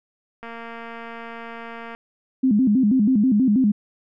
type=click train; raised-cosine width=0.5 ms; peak=-22 dBFS; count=352; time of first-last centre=0.43-1.949 s; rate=231 Hz
type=tone with vibrato; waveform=sine; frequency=233.1 Hz; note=A#3; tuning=in tune; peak=-14 dBFS; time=2.43-3.72 s; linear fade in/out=10 ms; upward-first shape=square; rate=6.2 Hz; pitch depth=200 cents each way
effects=none